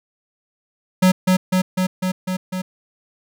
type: tone with echo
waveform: square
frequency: 185 Hz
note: F#3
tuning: in tune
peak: -11 dBFS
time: 1.02-1.12 s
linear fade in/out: 10 ms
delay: 250 ms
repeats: 6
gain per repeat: -2 dB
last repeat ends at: 2.62 s
effects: none